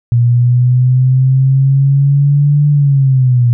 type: linear two-way sweep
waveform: sine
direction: up then down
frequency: 118.5 to 147.1 to 118.5 Hz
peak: -6 dBFS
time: 0.12-3.53 s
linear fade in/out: 0 ms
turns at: 2.69 s
effects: none